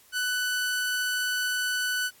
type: tone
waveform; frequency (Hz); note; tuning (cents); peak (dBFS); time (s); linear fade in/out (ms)
sawtooth; 1493; F#6; +15; -22; 0.12-2.11; 50
effects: white hiss -57 dBFS RMS until 2.2 s + AAC 64 kbps